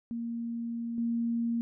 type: tone with level steps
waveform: sine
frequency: 233.1 Hz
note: A#3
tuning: in tune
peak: -32 / -27 dBFS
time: 0.11-1.61 s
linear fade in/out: 0 ms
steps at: 0.98 s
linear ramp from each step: 2 ms
effects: none